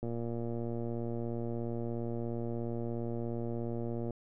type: click train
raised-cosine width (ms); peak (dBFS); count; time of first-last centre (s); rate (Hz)
2; -25; 478; 0.03-4.107; 117
effects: none